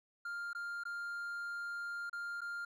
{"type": "tone with dropouts", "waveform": "triangle", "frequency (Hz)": 1400, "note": "F6", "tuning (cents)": 4, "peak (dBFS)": -37, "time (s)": [0.25, 2.65], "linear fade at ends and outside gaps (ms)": 5, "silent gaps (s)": [[0.532, 0.549], [0.837, 0.852], [2.097, 2.129], [2.408, 2.415]], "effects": []}